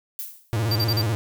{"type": "noise with exponential decay", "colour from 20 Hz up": "violet", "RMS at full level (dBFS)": -29, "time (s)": [0.19, 0.55], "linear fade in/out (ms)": 0, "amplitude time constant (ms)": 78}
{"type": "tone with vibrato", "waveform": "45% pulse", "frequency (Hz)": 110, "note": "A2", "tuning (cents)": 0, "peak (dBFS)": -21, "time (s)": [0.53, 1.15], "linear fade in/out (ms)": 0, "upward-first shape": "square", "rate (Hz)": 16, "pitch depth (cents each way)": 110}
{"type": "tone bursts", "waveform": "square", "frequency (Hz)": 4699, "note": "D8", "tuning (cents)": 0, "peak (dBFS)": -23, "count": 4, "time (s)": [0.71, 1.016], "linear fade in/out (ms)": 5, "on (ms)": 48, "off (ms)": 38}
{"effects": []}